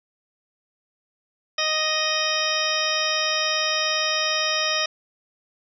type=harmonic tone with a mistuned harmonic; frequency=622.3 Hz; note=D#5; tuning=in tune; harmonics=1 / 2 / 3 / 4 / 5 / 6 / 8 / 9; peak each=-29 / -29 / -29 / -29 / -29 / -29 / -29 / -29 dBFS; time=1.58-4.86 s; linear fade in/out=5 ms; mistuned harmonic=8; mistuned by=+35 cents; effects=none